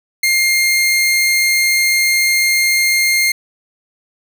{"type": "tone", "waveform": "sawtooth", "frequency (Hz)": 2118, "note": "C7", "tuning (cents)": 21, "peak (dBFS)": -8, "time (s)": [0.23, 3.32], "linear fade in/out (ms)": 5, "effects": []}